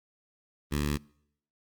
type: tone with notch filter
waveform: 10% pulse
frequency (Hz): 73.3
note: D2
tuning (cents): -3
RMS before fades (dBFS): -29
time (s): 0.71-0.98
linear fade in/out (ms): 20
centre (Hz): 650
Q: 0.66
effects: noise-tail reverb RT60 0.7 s tail -25 dB re dry + Opus 32 kbps